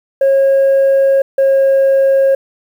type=tone pair in turn; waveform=sine; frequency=544 / 541.9 Hz; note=C#5 / C#5; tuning=-33 / -39 cents; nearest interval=unison; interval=6 cents; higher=first; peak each=-5 dBFS; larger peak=neither; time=0.21-1.22 / 1.38-2.35 s; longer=first; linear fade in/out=5 ms; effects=tanh soft clip ceiling -6 dBFS + 7-bit